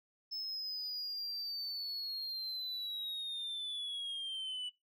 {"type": "linear sweep", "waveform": "sine", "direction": "down", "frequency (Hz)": [5240, 2951], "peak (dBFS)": -35, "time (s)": [0.31, 4.7], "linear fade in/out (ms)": 20, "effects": ["noise-tail reverb RT60 0.2 s tail -22 dB re dry", "tanh soft clip ceiling -37 dBFS"]}